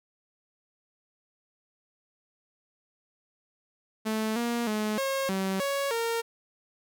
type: tone with pitch steps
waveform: sawtooth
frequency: 218.4 / 236.7 / 213.4 / 541 / 191.6 / 557 / 461 Hz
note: A3 / A#3 / G#3 / C#5 / G3 / C#5 / A#4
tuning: -13 / +27 / +47 / -42 / -39 / +8 / -19 cents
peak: -23 dBFS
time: 4.05-6.22 s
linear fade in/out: 20 ms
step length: 310 ms
effects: none